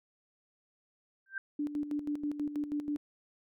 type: tone with exponential growth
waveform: sine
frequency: 1568 Hz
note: G6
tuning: in tune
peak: -30 dBFS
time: 1.26-1.38 s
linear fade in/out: 2 ms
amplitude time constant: 24 ms
type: tone with tremolo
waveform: sine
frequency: 293.7 Hz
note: D4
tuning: in tune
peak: -30 dBFS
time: 1.59-2.97 s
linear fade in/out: 5 ms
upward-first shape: square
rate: 6.2 Hz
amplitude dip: 65%
effects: none